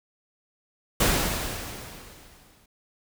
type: noise with exponential decay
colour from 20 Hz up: pink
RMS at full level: -20 dBFS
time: 1-2.66 s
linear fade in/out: 5 ms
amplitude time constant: 360 ms
effects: none